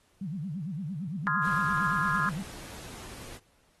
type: tone with vibrato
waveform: sine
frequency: 170 Hz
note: F3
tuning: 46 cents flat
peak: -32 dBFS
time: 0.21-2.43 s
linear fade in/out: 5 ms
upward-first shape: sine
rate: 8.8 Hz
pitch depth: 300 cents each way
type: chord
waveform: sine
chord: F minor seventh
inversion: second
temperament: equal with one note detuned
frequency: 1039.3 / 1244.5 / 1396.9 / 1661.2 Hz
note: C6 / Eb6 / F6 / Ab6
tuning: -12 / 0 / 0 / 0 cents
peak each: -31 dBFS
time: 1.27-2.29 s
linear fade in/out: 0 ms
type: noise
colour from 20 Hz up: pink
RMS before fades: -45 dBFS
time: 1.41-3.4 s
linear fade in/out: 50 ms
effects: pink hiss -67 dBFS RMS until 3.8 s + AAC 32 kbps